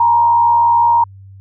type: tone with frequency modulation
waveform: sine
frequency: 939 Hz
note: A#5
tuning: 12 cents sharp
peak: -8 dBFS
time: 0-1.04 s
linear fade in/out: 5 ms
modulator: 75.1 Hz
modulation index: 0.43
effects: added 97 Hz sine -35 dBFS peak until 1.4 s